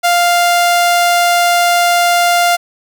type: tone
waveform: sawtooth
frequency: 698.5 Hz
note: F5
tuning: in tune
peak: -5 dBFS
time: 0.03-2.57 s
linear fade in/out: 20 ms
effects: none